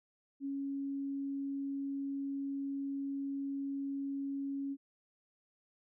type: tone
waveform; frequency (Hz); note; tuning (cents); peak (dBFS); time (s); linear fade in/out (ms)
sine; 276.8; C#4; -2; -35; 0.4-4.77; 50
effects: none